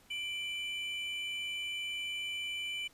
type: tone pair together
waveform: triangle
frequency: 2352 / 2998 Hz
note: D7 / F#7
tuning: +2 / +22 cents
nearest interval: major third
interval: 420 cents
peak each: -37 / -37 dBFS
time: 0.1-2.88 s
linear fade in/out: 10 ms
effects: pink hiss -63 dBFS RMS until 2.93 s + resampled to 32000 Hz